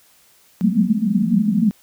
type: band-pass noise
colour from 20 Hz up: pink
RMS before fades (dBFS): -17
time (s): 0.61-1.71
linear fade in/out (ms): 0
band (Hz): 180 to 230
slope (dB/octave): 96
effects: white hiss -54 dBFS RMS until 1.82 s